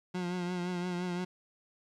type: tone with vibrato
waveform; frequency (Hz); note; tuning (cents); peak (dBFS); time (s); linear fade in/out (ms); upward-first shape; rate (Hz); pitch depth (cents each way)
30% pulse; 178.5; F3; +38; -30; 0.14-1.25; 10; triangle; 5.8; 47
effects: low-pass 6000 Hz 12 dB/octave + 12-bit